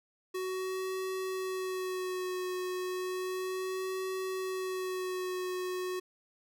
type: tone with vibrato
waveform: square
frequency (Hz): 371.4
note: F#4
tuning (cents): +7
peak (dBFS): -34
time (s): 0.34-6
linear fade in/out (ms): 10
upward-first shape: sine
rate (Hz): 0.33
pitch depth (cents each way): 25
effects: none